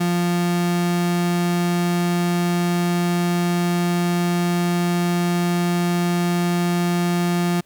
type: tone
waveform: 35% pulse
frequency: 174.61 Hz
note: F3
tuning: in tune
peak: -16 dBFS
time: 0-7.61 s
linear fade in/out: 10 ms
effects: pink hiss -59 dBFS RMS until 7.65 s